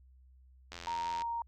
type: click train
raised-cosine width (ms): 0.2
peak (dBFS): -26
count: 44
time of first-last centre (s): 0.72-1.22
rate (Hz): 86
type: tone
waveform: sine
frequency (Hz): 932.3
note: A#5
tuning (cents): 0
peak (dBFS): -33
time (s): 0.87-1.42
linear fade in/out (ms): 2
effects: added 64 Hz sine -57 dBFS peak until 1.47 s